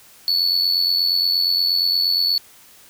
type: tone with amplitude modulation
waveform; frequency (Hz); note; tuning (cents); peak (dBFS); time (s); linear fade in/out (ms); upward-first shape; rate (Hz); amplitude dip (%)
triangle; 4435; C#8; 0; -12; 0.28-2.38; 0; sine; 88.5; 60
effects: white hiss -48 dBFS RMS until 2.89 s